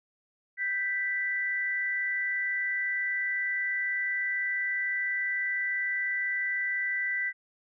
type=tone pair together; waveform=sine; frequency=1568 / 1977.9 Hz; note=G6 / B6; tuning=0 / +2 cents; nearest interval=major third; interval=402 cents; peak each=-34 / -28 dBFS; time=0.57-7.33 s; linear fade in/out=50 ms; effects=none